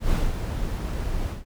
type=noise with ADSR envelope; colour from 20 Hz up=brown; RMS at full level=-20 dBFS; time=0-1.45 s; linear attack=110 ms; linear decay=220 ms; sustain=-7 dB; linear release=170 ms; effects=none